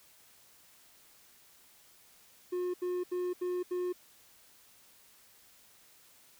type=tone bursts; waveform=triangle; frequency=359.3 Hz; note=F4; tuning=49 cents sharp; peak=-29 dBFS; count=5; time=2.52-3.928 s; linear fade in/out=10 ms; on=220 ms; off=77 ms; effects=white hiss -61 dBFS RMS until 6.39 s